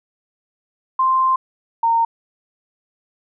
sine tone pair in turn, 1046 / 919.3 Hz, C6 / A#5, -1 / -24 cents, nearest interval major second, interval 223 cents, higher first, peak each -13 dBFS, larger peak neither, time 0.99-1.36 / 1.83-2.05 s, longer first, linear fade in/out 5 ms, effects none

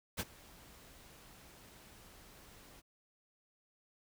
pink noise with ADSR envelope, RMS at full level -35 dBFS, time 0.17-2.82 s, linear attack 27 ms, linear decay 40 ms, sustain -23 dB, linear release 29 ms, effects none

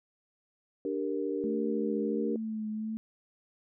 sine chord, G minor, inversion second, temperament equal, 293.7 / 392 / 466.2 Hz, D4 / G4 / Bb4, 0 / 0 / 0 cents, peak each -34 dBFS, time 0.85-2.36 s, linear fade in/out 2 ms
sine tone with vibrato, 219.1 Hz, A3, 7 cents flat, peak -32 dBFS, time 1.44-2.97 s, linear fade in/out 0 ms, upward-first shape triangle, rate 1.4 Hz, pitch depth 40 cents each way
effects none

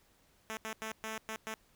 5% pulse tone bursts at uneven times, 220 Hz, A3, in tune, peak -27 dBFS, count 6, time 0.5-0.57 / 0.65-0.73 / 0.82-0.92 / 1.04-1.18 / 1.29-1.36 / 1.47-1.54 s, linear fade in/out 0 ms, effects pink hiss -68 dBFS RMS until 1.75 s

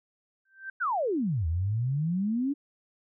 sine tone with exponential growth, 1561 Hz, G6, 8 cents flat, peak -32 dBFS, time 0.45-0.7 s, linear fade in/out 5 ms, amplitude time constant 53 ms
sine exponential two-way sweep, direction down then up, 1600 to 77.78 to 292.9 Hz, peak -25 dBFS, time 0.8-2.54 s, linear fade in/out 20 ms, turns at 1.47 s
effects none

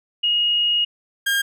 sine / 30% pulse tone pair in turn, 2874 / 1613 Hz, F7 / G6, +49 / +49 cents, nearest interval minor seventh, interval 1000 cents, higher first, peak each -16 / -15 dBFS, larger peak second, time 0.23-0.85 / 1.26-1.42 s, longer first, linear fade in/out 10 ms, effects none

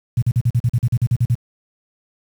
sine tone bursts, 119.1 Hz, A#2, 38 cents sharp, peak -12 dBFS, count 13, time 0.17-1.347 s, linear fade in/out 5 ms, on 49 ms, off 45 ms, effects high-pass 60 Hz 12 dB/octave + 7-bit

